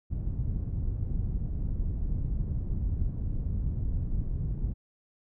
pink low-pass noise, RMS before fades -30 dBFS, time 0.1-4.74 s, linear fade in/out 20 ms, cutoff 120 Hz, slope 12 dB/octave, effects none

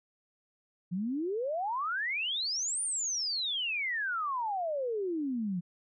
sine exponential two-way sweep, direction up then down, 168.9 to 9397 to 168.9 Hz, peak -30 dBFS, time 0.91-5.61 s, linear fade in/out 20 ms, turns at 2.82 s, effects none

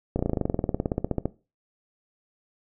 slowing click train, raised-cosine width 2 ms, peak -11 dBFS, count 23, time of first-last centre 0.16-1.256 s, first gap 32 ms, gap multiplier 1.04, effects noise-tail reverb RT60 0.3 s tail -18 dB re dry

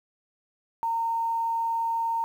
sine tone with quantisation, 917 Hz, A#5, 29 cents flat, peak -24 dBFS, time 0.83-2.24 s, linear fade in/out 0 ms, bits 9, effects none

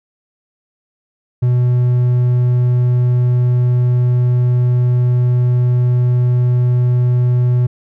triangle tone, 123.47 Hz, B2, in tune, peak -8 dBFS, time 1.42-7.67 s, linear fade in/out 10 ms, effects none

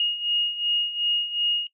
sine beating tone pair, 2862 / 2864.7 Hz, F7 / F7, +42 / +43 cents, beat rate 2.7 Hz, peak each -28 / -23 dBFS, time 0-1.67 s, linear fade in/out 2 ms, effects noise-tail reverb RT60 0.1 s tail -18 dB re dry

